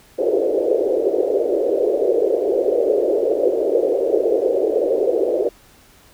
pink band-pass noise, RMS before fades -18 dBFS, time 0.18-5.49 s, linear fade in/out 10 ms, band 370 to 560 Hz, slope 48 dB/octave, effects pink hiss -50 dBFS RMS until 6.13 s

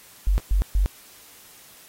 sine tone bursts, 47.58 Hz, F#1, 49 cents sharp, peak -16 dBFS, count 3, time 0.27-0.86 s, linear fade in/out 0 ms, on 110 ms, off 130 ms, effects white hiss -49 dBFS RMS until 1.88 s + AAC 48 kbps

